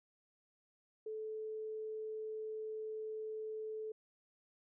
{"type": "tone", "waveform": "sine", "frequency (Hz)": 435.1, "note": "A4", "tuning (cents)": -19, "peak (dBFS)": -40, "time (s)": [1.06, 3.92], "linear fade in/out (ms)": 5, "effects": []}